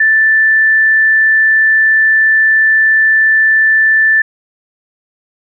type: tone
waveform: sine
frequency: 1763 Hz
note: A6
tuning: 3 cents sharp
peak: -6 dBFS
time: 0-4.22 s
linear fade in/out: 5 ms
effects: none